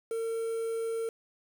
triangle tone with quantisation, 454.4 Hz, A#4, 44 cents flat, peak -28 dBFS, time 0.11-1.09 s, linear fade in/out 2 ms, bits 8, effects none

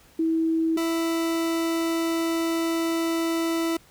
sine / 40% pulse tone pair in turn, 324.6 / 330.3 Hz, E4 / E4, -27 / +4 cents, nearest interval unison, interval 31 cents, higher second, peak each -20 / -22 dBFS, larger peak first, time 0.19-0.77 / 0.77-3.77 s, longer second, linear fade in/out 5 ms, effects pink hiss -55 dBFS RMS until 3.9 s

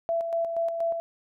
sine tone with tremolo, 669 Hz, E5, 25 cents sharp, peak -23 dBFS, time 0.09-1 s, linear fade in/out 0 ms, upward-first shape square, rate 4.2 Hz, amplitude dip 45%, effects none

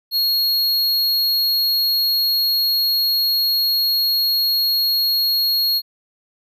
square tone, 4300 Hz, C8, 47 cents sharp, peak -16 dBFS, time 0.11-5.82 s, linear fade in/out 50 ms, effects none

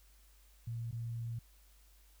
sine tone with dropouts, 116.54 Hz, A#2, in tune, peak -37 dBFS, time 0.67-1.39 s, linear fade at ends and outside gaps 5 ms, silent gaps 0.912-0.926 s, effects added 50 Hz sine -61 dBFS peak until 2.2 s + white hiss -68 dBFS RMS until 2.2 s

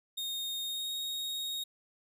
40% pulse tone with pitch glide, 3700 to 3747 Hz, A#7 to A#7, -14 to +8 cents, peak -33 dBFS, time 0.17-1.64 s, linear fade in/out 10 ms, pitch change +22 cents, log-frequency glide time 0.64-0.95 s, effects none

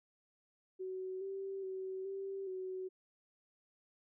sine tone with pitch steps, 374.4 / 388.6 / 378.5 / 389.6 / 373.6 Hz, F#4 / G4 / F#4 / G4 / F#4, +20 / -15 / +39 / -11 / +17 cents, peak -39 dBFS, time 0.79-2.89 s, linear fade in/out 20 ms, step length 420 ms, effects none

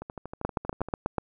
two click trains, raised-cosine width 1 ms, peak -12 / -23 dBFS, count 7 / 12, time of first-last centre 0.45-1.183 / 0.02-0.886 s, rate 8.19 / 12.7 Hz, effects none

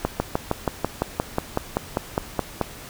slowing click train, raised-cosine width 1 ms, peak -6 dBFS, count 15, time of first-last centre 0.05-2.613 s, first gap 150 ms, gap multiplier 1.03, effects pink hiss -40 dBFS RMS until 2.89 s

